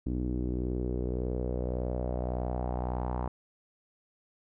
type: tone with low-pass filter sweep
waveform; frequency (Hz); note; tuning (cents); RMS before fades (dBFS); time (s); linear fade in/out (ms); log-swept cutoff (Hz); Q
sawtooth; 61.74; B1; 0; -32; 0.06-3.28; 5; 290 to 940; 3.4
effects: none